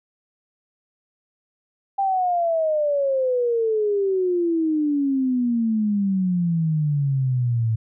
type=exponential sweep; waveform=sine; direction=down; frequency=796 to 110 Hz; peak=-18 dBFS; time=1.98-7.76 s; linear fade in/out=10 ms; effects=none